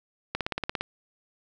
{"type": "click train", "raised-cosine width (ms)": 0.3, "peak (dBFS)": -12, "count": 9, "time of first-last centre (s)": [0.35, 0.81], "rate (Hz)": 17.4, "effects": []}